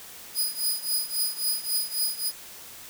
10% pulse tone with tremolo, 4959 Hz, D#8, 7 cents flat, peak -15 dBFS, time 0.34-2.32 s, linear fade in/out 50 ms, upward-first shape triangle, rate 3.7 Hz, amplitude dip 90%, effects white hiss -44 dBFS RMS until 2.89 s

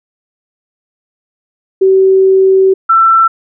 sine tone pair in turn, 382.1 / 1338.6 Hz, G4 / E6, -44 / +26 cents, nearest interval octave + minor seventh, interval 2170 cents, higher second, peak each -4 dBFS, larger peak neither, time 1.81-2.74 / 2.89-3.28 s, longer first, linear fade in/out 10 ms, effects none

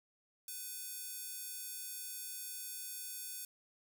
square tone with high-pass filter, 502 Hz, B4, 28 cents sharp, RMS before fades -45 dBFS, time 0.48-3.45 s, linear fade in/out 2 ms, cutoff 8300 Hz, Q 0.68, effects none

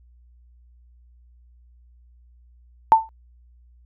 sine tone with exponential decay, 891 Hz, A5, 22 cents sharp, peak -5 dBFS, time 2.92-3.09 s, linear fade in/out 0 ms, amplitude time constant 36 ms, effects added 60 Hz sine -50 dBFS peak until 3.85 s

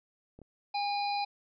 clicks, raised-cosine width 2 ms, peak -37 dBFS, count 2, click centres 0.39 / 0.417 s
harmonic tone, 814 Hz, G#5, 35 cents flat, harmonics 1 / 3 / 5 / 6, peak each -30 / -40 / -39 / -43 dBFS, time 0.74-1.25 s, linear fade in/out 10 ms
effects none

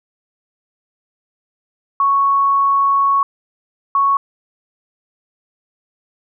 sine tone bursts at uneven times, 1108.7 Hz, C#6, in tune, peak -11 dBFS, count 2, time 2-3.23 / 3.95-4.17 s, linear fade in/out 2 ms, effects none

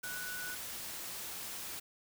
sine tone in noise, 1480 Hz, F#6, in tune, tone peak -41 dBFS, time 0.03-0.55 s, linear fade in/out 10 ms, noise white, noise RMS -43 dBFS, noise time 0.03-1.8 s, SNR -1 dB, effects none

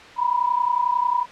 sine tone pair together, 962.9 / 994 Hz, B5 / B5, -44 / +11 cents, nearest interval minor second, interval 55 cents, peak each -21 dBFS, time 0.16-1.26 s, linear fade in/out 50 ms, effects white hiss -42 dBFS RMS until 1.31 s + low-pass 3000 Hz 12 dB/octave

